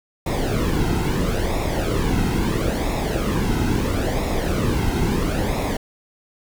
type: noise with flanger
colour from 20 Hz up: brown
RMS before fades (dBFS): -21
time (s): 0.26-5.77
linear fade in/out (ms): 5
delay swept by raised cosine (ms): 0.65 to 1.75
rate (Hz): 0.75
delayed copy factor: -0.65
effects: none